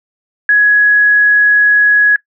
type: tone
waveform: sine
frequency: 1675 Hz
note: G#6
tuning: 14 cents sharp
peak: -5 dBFS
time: 0.49-2.16 s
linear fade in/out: 2 ms
effects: noise-tail reverb RT60 0.1 s tail -21 dB re dry